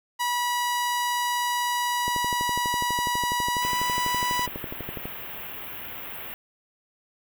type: tone with pitch glide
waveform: sawtooth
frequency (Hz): 972 to 984.4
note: B5 to B5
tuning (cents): -28 to -6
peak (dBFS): -20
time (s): 0.19-4.47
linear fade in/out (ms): 20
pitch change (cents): +22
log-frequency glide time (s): 3.54-3.66
type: click train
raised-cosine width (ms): 2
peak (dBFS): -20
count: 37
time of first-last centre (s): 2.08-5.055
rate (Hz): 12.1
type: band-stop noise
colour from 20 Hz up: white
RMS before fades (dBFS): -37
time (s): 3.62-6.34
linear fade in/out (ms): 0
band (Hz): 3200 to 13000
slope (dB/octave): 48
effects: none